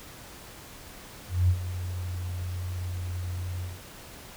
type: tone with ADSR envelope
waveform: sine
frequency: 89.9 Hz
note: F#2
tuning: 49 cents flat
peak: -17 dBFS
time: 1.28-3.8 s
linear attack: 210 ms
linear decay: 67 ms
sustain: -13 dB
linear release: 180 ms
effects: pink hiss -46 dBFS RMS until 4.36 s